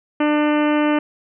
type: harmonic tone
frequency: 298.8 Hz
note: D4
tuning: 30 cents sharp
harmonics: 1 / 2 / 3 / 4 / 5 / 6 / 7 / 8 / 9 / 10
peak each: -16 / -22 / -26 / -28 / -30 / -32 / -33 / -34 / -35 / -36 dBFS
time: 0.2-0.99 s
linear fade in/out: 5 ms
effects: none